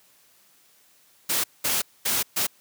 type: noise bursts at uneven times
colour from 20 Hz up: white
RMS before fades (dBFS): -24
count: 4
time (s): 1.29-1.44 / 1.64-1.82 / 2.05-2.23 / 2.36-2.47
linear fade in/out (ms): 10
effects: white hiss -59 dBFS RMS until 2.6 s + high-pass 100 Hz 12 dB/octave